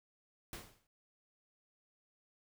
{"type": "noise with exponential decay", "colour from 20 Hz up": "pink", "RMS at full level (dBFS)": -43, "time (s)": [0.53, 0.87], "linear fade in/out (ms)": 1, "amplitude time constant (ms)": 73, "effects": []}